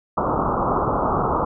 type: low-pass noise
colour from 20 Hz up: white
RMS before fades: -21 dBFS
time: 0.17-1.45 s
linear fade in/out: 10 ms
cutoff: 1300 Hz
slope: 96 dB/octave
effects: none